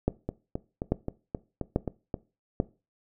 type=two click trains; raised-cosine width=2 ms; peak=-10 / -17 dBFS; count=4 / 8; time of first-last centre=0.08-2.601 / 0.29-2.142 s; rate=1.19 / 3.78 Hz; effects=noise-tail reverb RT60 0.3 s tail -19 dB re dry